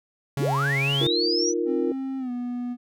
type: tone with vibrato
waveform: 45% pulse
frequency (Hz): 138.59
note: C#3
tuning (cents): 0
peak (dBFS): -24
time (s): 0.37-1.07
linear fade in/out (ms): 2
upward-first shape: sine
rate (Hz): 4.1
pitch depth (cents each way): 25
type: linear sweep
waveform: sine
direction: up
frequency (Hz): 120 to 6060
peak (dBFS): -23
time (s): 0.38-1.54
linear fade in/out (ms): 50
type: chord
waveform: sine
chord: Eb suspended second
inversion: none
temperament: equal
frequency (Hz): 311.1 / 349.2 / 466.2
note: Eb4 / F4 / Bb4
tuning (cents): 0 / 0 / 0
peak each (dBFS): -29 / -25 / -27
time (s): 1.01-1.92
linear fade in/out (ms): 2
type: tone with pitch glide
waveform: triangle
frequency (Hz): 266.6 to 244.5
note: C4 to B3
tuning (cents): +33 to -17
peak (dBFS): -25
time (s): 1.65-2.77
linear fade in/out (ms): 50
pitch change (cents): -150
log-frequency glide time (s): 2.18-2.31
effects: none